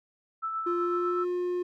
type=tone with tremolo; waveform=sine; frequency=1318.5 Hz; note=E6; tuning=in tune; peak=-28 dBFS; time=0.42-1.25 s; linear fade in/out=20 ms; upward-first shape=sine; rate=8 Hz; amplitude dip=35%
type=tone with pitch glide; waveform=triangle; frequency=349.2 to 356.9 Hz; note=F4 to F4; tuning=0 to +38 cents; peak=-25 dBFS; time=0.66-1.63 s; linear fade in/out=10 ms; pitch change=+38 cents; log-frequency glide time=0.76-1.21 s
effects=none